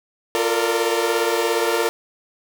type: chord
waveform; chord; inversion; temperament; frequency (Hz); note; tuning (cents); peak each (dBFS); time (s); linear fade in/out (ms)
sawtooth; Bb major seventh; second; equal with one note detuned; 349.2 / 449 / 466.2 / 587.3; F4 / A4 / Bb4 / D5; 0 / +35 / 0 / 0; -20 / -19 / -19 / -23; 0.35-1.89; 0
effects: 7-bit